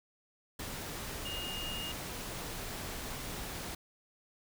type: tone in noise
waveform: sine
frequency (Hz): 2843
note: F7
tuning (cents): +30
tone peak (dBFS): -39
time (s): 1.25-1.92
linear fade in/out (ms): 5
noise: pink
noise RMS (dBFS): -41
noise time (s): 0.59-3.75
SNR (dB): -1
effects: none